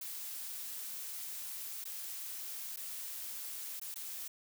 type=noise with dropouts; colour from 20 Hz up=blue; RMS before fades=-43 dBFS; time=0.01-4.28 s; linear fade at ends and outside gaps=5 ms; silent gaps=1.842-1.853 / 2.762-2.77 / 3.798-3.814 / 3.943-3.958 s; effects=none